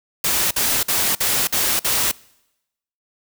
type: noise bursts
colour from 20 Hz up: white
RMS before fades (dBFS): -19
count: 6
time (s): 0.24-2.115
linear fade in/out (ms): 5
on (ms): 270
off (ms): 51
effects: noise-tail reverb RT60 0.9 s tail -24 dB re dry